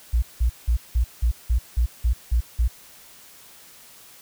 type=tone bursts; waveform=sine; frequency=59 Hz; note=A#1; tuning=22 cents sharp; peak=-16 dBFS; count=10; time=0.13-2.68 s; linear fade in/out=10 ms; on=93 ms; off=180 ms; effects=white hiss -48 dBFS RMS until 4.21 s